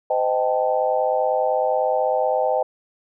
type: chord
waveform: sine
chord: A half-diminished seventh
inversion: first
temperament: equal with one note detuned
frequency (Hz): 512.5 / 622.3 / 784 / 880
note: C5 / Eb5 / G5 / A5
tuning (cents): -36 / 0 / 0 / 0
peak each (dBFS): -22 / -22 / -23 / -28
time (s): 0.1-2.63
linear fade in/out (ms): 5
effects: none